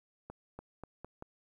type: accelerating click train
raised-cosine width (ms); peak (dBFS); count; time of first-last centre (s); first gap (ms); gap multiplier
1; -30; 5; 0.3-1.224; 290; 0.85
effects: 11-bit